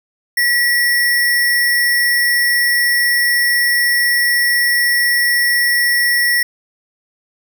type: tone with sample-and-hold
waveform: sine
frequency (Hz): 1932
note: B6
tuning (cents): -39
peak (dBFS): -11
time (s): 0.37-6.43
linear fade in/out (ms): 5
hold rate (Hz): 7350
effects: none